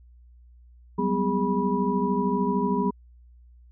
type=tone cluster; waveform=sine; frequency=185.8 / 199 / 250 / 408 / 977 Hz; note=F#3 / G3 / B3 / G#4 / B5; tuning=+7 / +26 / +21 / -31 / -19 cents; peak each=-28 dBFS; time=0.98-2.91 s; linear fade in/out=10 ms; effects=added 60 Hz sine -49 dBFS peak until 3.71 s